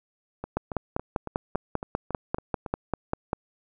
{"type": "two click trains", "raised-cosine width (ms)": 1, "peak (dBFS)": [-19, -11], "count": [9, 15], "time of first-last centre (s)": [[0.44, 2.662], [0.57, 3.331]], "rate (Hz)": [3.6, 5.07], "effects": []}